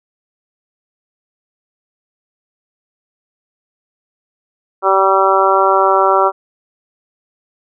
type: harmonic tone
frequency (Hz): 192.8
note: G3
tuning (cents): -28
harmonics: 2 / 3 / 4 / 5 / 6 / 7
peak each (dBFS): -16 / -16 / -16 / -16 / -16 / -16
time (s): 4.82-6.32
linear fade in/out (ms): 50
effects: none